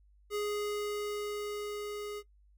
square tone with level ramp, 415.3 Hz, G#4, in tune, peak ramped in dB -32 to -39 dBFS, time 0.3-2.23 s, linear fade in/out 50 ms, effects noise-tail reverb RT60 0.1 s tail -18 dB re dry + added 50 Hz sine -60 dBFS peak until 2.57 s

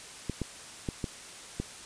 clicks, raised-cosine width 3 ms, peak -18 dBFS, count 5, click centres 0.297 / 0.417 / 0.888 / 1.042 / 1.6 s, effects white hiss -46 dBFS RMS until 1.85 s + resampled to 22050 Hz

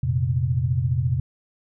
sine chord, F suspended fourth, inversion none, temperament just, 87.31 / 116.41 / 130.96 Hz, F2 / Bb2 / C3, 0 / -2 / +2 cents, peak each -26 / -24 / -22 dBFS, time 0.03-1.2 s, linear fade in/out 5 ms, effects none

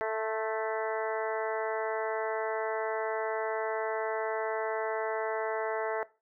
harmonic tone with a mistuned harmonic, 220 Hz, A3, in tune, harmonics 2 / 3 / 4 / 5 / 6 / 7 / 8 / 9, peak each -33 / -33 / -37 / -42 / -42 / -43 / -43 / -43 dBFS, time 0.01-6.03 s, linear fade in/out 0 ms, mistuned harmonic 5, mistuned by -25 cents, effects noise-tail reverb RT60 0.3 s tail -19 dB re dry

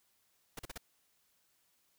pink noise bursts, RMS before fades -43 dBFS, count 4, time 0.57-0.778 s, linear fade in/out 5 ms, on 22 ms, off 40 ms, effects white hiss -74 dBFS RMS until 1.98 s

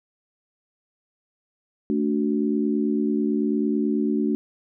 sine chord, D major, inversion second, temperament equal with one note detuned, 220 / 289.1 / 370 Hz, A3 / D4 / F#4, 0 / -27 / 0 cents, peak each -23 / -24 / -27 dBFS, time 1.9-4.35 s, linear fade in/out 0 ms, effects none

